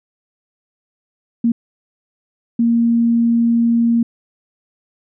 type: tone bursts at uneven times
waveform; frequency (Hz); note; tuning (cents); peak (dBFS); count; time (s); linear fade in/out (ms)
sine; 233.1; A#3; 0; -11; 2; 1.44-1.52 / 2.59-4.03; 5
effects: none